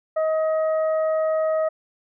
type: harmonic tone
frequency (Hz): 632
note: D#5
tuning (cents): +27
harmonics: 1 / 2 / 3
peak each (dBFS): -19 / -31 / -40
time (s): 0.16-1.69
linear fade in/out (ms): 10
effects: none